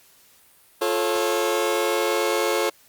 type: chord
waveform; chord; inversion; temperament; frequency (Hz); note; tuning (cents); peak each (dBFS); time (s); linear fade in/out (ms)
sawtooth; F augmented; none; just; 349.2 / 436.5 / 545.7; F4 / A4 / C#5; 0 / -14 / -27; -22 / -20 / -21; 0.81-2.7; 10
effects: white hiss -55 dBFS RMS until 2.88 s + Opus 48 kbps